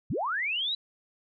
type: linear sweep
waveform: sine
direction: up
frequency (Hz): 74 to 3996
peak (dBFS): -27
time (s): 0.1-0.75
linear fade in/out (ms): 5
effects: none